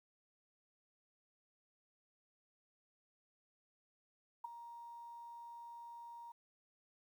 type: tone with ADSR envelope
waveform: sine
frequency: 940 Hz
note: A#5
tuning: 14 cents sharp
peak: -37 dBFS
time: 4.44-6.32 s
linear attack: 8 ms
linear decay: 10 ms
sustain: -12 dB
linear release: 6 ms
effects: 12-bit